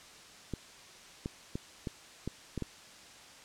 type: clicks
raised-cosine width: 3 ms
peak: -22 dBFS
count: 7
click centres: 0.537 / 1.259 / 1.555 / 1.872 / 2.276 / 2.577 / 2.623 s
effects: white hiss -53 dBFS RMS until 3.44 s + low-pass 7000 Hz 12 dB/octave